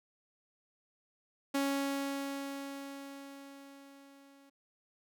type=tone with level ramp; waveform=sawtooth; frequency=277.2 Hz; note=C#4; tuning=in tune; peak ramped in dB=-25 to -55 dBFS; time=1.54-4.5 s; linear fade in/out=10 ms; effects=none